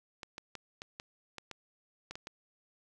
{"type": "clicks", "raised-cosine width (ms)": 0.2, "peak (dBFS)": -25, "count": 10, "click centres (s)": [0.232, 0.381, 0.553, 0.819, 0.999, 1.383, 1.513, 2.11, 2.155, 2.271], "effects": []}